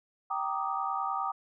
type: chord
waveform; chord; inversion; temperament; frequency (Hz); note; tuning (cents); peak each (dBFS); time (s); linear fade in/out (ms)
sine; Eb major seventh; first; equal with one note detuned; 779.5 / 932.3 / 1174.7 / 1244.5; G5 / Bb5 / D6 / Eb6; -10 / 0 / 0 / 0; -34 / -37 / -35 / -34; 0.3-1.32; 10
effects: none